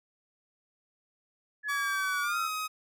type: linear sweep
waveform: sine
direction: down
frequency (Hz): 1717 to 1318.5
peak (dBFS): -30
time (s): 1.63-2.5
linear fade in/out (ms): 50
type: tone with pitch glide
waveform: sawtooth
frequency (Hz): 1144 to 1262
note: D6 to D#6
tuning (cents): -46 to +24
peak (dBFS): -28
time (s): 1.68-2.68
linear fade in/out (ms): 20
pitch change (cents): +170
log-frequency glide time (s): 2.22-2.37
effects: none